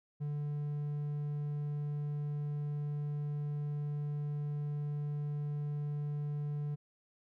triangle tone, 146.83 Hz, D3, in tune, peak -32 dBFS, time 0.2-6.76 s, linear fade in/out 20 ms, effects none

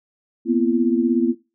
sine tone cluster, 236.2 / 252.7 / 337.8 Hz, A#3 / B3 / E4, +23 / +40 / +42 cents, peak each -20 dBFS, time 0.45-1.35 s, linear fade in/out 50 ms, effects noise-tail reverb RT60 0.3 s tail -20 dB re dry

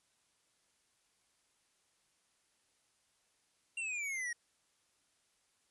square exponential sweep, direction down, 2777 to 1864.7 Hz, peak -37 dBFS, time 3.77-4.33 s, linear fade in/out 5 ms, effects white hiss -75 dBFS RMS until 5.7 s + resampled to 24000 Hz

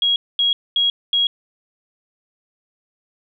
sine tone bursts, 3300 Hz, G#7, 12 cents flat, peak -14 dBFS, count 4, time 0.02-1.27 s, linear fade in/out 2 ms, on 140 ms, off 230 ms, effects none

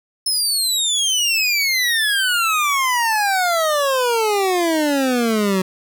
25% pulse exponential sweep, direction down, 5270 to 184.3 Hz, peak -12 dBFS, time 0.26-5.62 s, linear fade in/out 5 ms, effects 9-bit

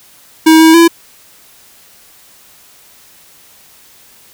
square tone with pitch steps, 319.3 / 321.8 / 335.3 Hz, D#4 / E4 / E4, +45 / -42 / +30 cents, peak -3 dBFS, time 0.46-0.88 s, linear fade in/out 10 ms, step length 140 ms, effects white hiss -43 dBFS RMS until 4.33 s

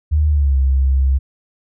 sine tone with pitch glide, 75.8 to 66.75 Hz, D#2 to C2, -45 to +35 cents, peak -11 dBFS, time 0.11-1.19 s, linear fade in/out 20 ms, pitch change -220 cents, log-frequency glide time 0.28-0.57 s, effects none

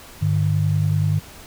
sine tone pair together, 101.1 / 151.48 Hz, G#2 / D#3, -46 / -46 cents, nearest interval perfect fifth, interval 700 cents, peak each -19 dBFS, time 0.21-1.2 s, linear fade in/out 20 ms, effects pink hiss -42 dBFS RMS until 1.46 s

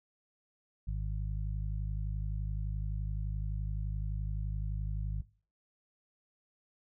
harmonic tone, 51.7 Hz, G#1, 7 cents flat, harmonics 1 / 2 / 3, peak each -33 / -39 / -43 dBFS, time 0.87-5.22 s, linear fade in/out 10 ms, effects noise-tail reverb RT60 0.4 s tail -20 dB re dry

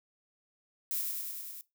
violet noise with echo, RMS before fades -33 dBFS, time 0.91-1.01 s, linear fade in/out 0 ms, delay 100 ms, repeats 6, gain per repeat -2 dB, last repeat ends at 1.61 s, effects noise-tail reverb RT60 0.2 s tail -19 dB re dry

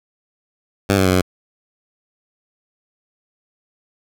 10% pulse tone with pitch steps, 99.3 / 95.1 / 92.3 / 91.7 Hz, G2 / F#2 / F#2 / F#2, +23 / +48 / -4 / -15 cents, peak -5 dBFS, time 0.89-1.218 s, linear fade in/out 10 ms, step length 82 ms, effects none

